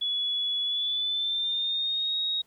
sine tone with pitch glide, 3398 to 3770 Hz, G#7 to A#7, +39 to +19 cents, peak -25 dBFS, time 0.01-2.42 s, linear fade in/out 10 ms, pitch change +180 cents, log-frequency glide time 0.63-2.17 s, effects pink hiss -65 dBFS RMS until 2.46 s + MP3 96 kbps

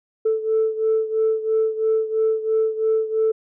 sine beating tone pair, 440 / 443 Hz, A4 / A4, 0 / +12 cents, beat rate 3 Hz, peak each -18 / -22 dBFS, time 0.25-3.32 s, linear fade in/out 10 ms, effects tanh soft clip ceiling -12 dBFS

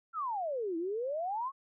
sine exponential two-way sweep, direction down then up, 1396.9 to 320.7 to 1123 Hz, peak -32 dBFS, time 0.13-1.52 s, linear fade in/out 50 ms, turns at 0.77 s, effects none

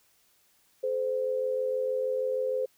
sine tone pair together, 429.6 / 516 Hz, A4 / C5, -41 / -24 cents, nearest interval minor third, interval 317 cents, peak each -33 / -27 dBFS, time 0.83-2.66 s, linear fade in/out 10 ms, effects white hiss -66 dBFS RMS until 2.77 s

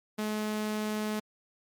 sawtooth tone, 213.4 Hz, G#3, 47 cents sharp, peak -26 dBFS, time 0.18-1.2 s, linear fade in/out 10 ms, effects MP3 96 kbps

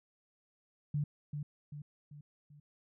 sine tone with echo, 146.83 Hz, D3, in tune, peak -30 dBFS, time 0.94-1.04 s, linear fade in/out 5 ms, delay 390 ms, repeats 4, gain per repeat -6 dB, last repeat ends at 2.6 s, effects none

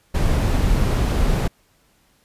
brown noise, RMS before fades -18 dBFS, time 0.14-1.48 s, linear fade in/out 10 ms, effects pink hiss -60 dBFS RMS until 2.24 s + resampled to 32000 Hz

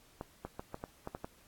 clicks, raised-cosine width 1 ms, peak -25 dBFS, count 8, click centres 0.211 / 0.45 / 0.595 / 0.744 / 0.839 / 1.074 / 1.149 / 1.245 s, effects pink hiss -63 dBFS RMS until 1.47 s + AAC 64 kbps

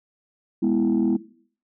sine chord, E major, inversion first, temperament equal, 207.7 / 246.9 / 329.6 Hz, G#3 / B3 / E4, 0 / 0 / 0 cents, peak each -21 dBFS, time 0.62-1.17 s, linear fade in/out 10 ms, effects noise-tail reverb RT60 0.5 s tail -17 dB re dry + tanh soft clip ceiling -13 dBFS

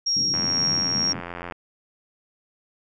sine tone with tremolo, 5588 Hz, F8, in tune, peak -19 dBFS, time 0.06-1.13 s, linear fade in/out 10 ms, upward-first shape triangle, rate 2.1 Hz, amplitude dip 30%
white band-pass noise, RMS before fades -34 dBFS, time 0.16-1.2 s, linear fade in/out 5 ms, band 120 to 260 Hz, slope 24 dB/octave
click train, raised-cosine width 0.5 ms, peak -18 dBFS, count 104, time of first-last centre 0.34-1.523 s, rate 87.1 Hz
effects none

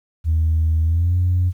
sine tone with pitch glide, 80 to 89.8 Hz, D#2 to F2, +49 to +49 cents, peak -13 dBFS, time 0.24-1.53 s, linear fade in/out 50 ms, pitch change +200 cents, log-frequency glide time 0.83-1.17 s, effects tanh soft clip ceiling -11 dBFS + 9-bit

